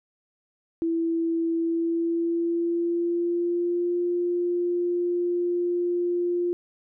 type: tone with pitch glide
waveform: sine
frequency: 331.2 to 350.7 Hz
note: E4 to F4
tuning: +8 to +7 cents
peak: -22 dBFS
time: 0.82-6.53 s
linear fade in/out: 0 ms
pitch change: +99 cents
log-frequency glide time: 1.55-3.96 s
effects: none